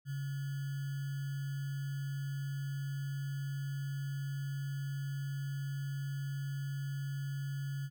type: tone with sample-and-hold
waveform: sine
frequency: 138.59 Hz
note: C#3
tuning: in tune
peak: -35 dBFS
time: 0.05-7.9 s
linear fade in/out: 50 ms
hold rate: 1575 Hz
effects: none